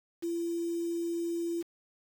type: tone with quantisation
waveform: sine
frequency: 339.3 Hz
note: F4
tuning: 50 cents flat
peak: -30 dBFS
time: 0.22-1.63 s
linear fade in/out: 20 ms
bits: 8
effects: none